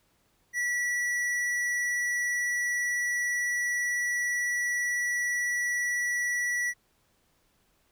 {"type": "tone with tanh clipping", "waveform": "triangle", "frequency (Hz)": 1947, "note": "B6", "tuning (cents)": -25, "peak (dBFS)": -28, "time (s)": [0.53, 6.74], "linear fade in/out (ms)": 50, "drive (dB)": 16, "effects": ["pink hiss -69 dBFS RMS until 7.91 s"]}